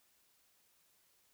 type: silence
effects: white hiss -72 dBFS RMS until 1.33 s